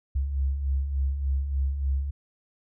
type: beating tone pair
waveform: sine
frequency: 65.41 / 68.81 Hz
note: C2 / C#2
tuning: 0 / -12 cents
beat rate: 3.4 Hz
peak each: -33 / -24 dBFS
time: 0.15-2.11 s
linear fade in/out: 10 ms
effects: none